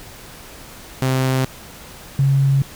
sawtooth / sine tone pair in turn, 130.81 / 137.18 Hz, C3 / C#3, 0 / -18 cents, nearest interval minor second, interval 82 cents, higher second, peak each -12 dBFS, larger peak neither, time 1.02-1.45 / 2.19-2.62 s, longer neither, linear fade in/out 2 ms, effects pink hiss -39 dBFS RMS until 2.75 s

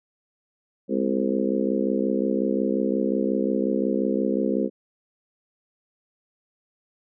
harmonic tone with a mistuned harmonic, 65.6 Hz, C2, 5 cents sharp, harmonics 3 / 4 / 5 / 6 / 7 / 8, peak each -26 / -27 / -28 / -29 / -29 / -30 dBFS, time 0.88-4.7 s, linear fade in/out 50 ms, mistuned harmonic 3, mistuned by +84 cents, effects none

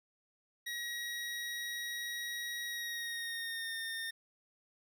25% pulse tone with pitch glide, 1903 to 1822.3 Hz, A#6 to A#6, +35 to -40 cents, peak -34 dBFS, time 0.66-4.11 s, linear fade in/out 10 ms, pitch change -75 cents, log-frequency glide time 2.66-3.76 s, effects none

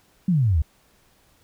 sine exponential sweep, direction down, 196 to 69.3 Hz, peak -16 dBFS, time 0.28-0.62 s, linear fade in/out 5 ms, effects pink hiss -60 dBFS RMS until 1.43 s

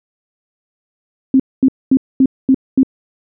sine tone bursts, 264.5 Hz, C4, 19 cents sharp, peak -6 dBFS, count 6, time 1.34-2.832 s, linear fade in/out 2 ms, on 57 ms, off 230 ms, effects none

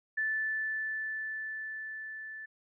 sine tone with level ramp, 1753 Hz, A6, 7 cents flat, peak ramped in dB -28 to -41 dBFS, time 0.17-2.46 s, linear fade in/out 10 ms, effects none

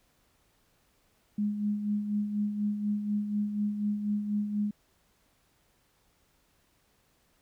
sine tone with tremolo, 207.7 Hz, G#3, in tune, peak -25 dBFS, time 1.38-4.71 s, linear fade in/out 5 ms, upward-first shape sine, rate 4.1 Hz, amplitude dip 55%, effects pink hiss -69 dBFS RMS until 7.41 s

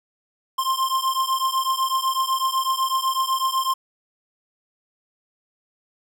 square beating tone pair, 1050 / 1058 Hz, C6 / C6, +6 / +19 cents, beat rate 8 Hz, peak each -24 dBFS, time 0.58-3.74 s, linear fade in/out 10 ms, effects none

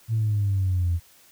sine exponential sweep, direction down, 114.2 to 83.7 Hz, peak -19 dBFS, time 0.08-1 s, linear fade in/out 50 ms, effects tanh soft clip ceiling -16 dBFS + white hiss -55 dBFS RMS until 1.31 s

